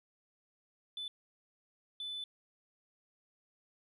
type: tone bursts at uneven times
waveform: sine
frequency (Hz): 3501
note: A7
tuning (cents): -9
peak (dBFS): -37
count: 2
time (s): 0.97-1.08 / 2-2.24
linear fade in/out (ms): 2
effects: tanh soft clip ceiling -36 dBFS